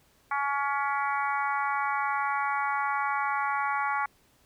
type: harmonic tone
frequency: 281.3 Hz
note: C#4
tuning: 26 cents sharp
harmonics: 3 / 4 / 5 / 6 / 7 / 8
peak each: -30 / -30 / -33 / -40 / -37 / -39 dBFS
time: 0.31-4.06 s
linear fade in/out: 5 ms
effects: pink hiss -64 dBFS RMS until 4.45 s